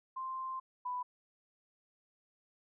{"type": "tone pair in turn", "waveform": "sine", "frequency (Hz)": [1046.5, 992.9], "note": ["C6", "B5"], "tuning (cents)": [0, 9], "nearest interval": "minor second", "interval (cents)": 91, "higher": "first", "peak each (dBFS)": [-37, -35], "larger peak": "second", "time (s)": [[0.16, 0.6], [0.85, 1.03]], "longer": "first", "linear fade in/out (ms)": 10, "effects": []}